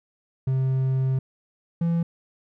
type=tone pair in turn; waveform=triangle; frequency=131.8 / 168.42 Hz; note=C3 / E3; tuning=+13 / +37 cents; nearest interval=major third; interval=424 cents; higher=second; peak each=-18 dBFS; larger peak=neither; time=0.47-1.19 / 1.81-2.03 s; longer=first; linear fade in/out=5 ms; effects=none